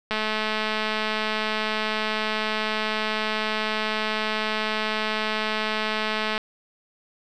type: click train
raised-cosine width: 0.3 ms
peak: -10 dBFS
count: 1355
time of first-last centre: 0.11-6.379 s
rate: 216 Hz
effects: none